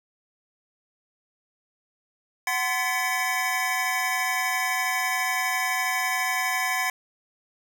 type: tone cluster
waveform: square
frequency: 749 / 1035 / 1720 / 1993 / 2259 Hz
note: F#5 / C6 / A6 / B6 / C#7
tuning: +21 / -19 / -40 / +15 / +32 cents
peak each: -31 dBFS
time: 2.47-6.9 s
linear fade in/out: 2 ms
effects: none